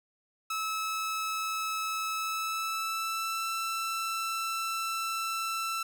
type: tone with pitch glide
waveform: sawtooth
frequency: 1299 to 1333.2 Hz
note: E6 to E6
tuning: -26 to +19 cents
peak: -27 dBFS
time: 0.5-5.83 s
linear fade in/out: 5 ms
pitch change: +45 cents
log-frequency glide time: 2.12-3.48 s
effects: none